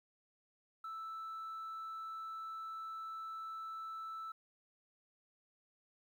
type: tone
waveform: sine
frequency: 1318.5 Hz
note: E6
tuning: in tune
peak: -40 dBFS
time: 0.84-4.32 s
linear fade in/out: 5 ms
effects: tanh soft clip ceiling -41 dBFS + 12-bit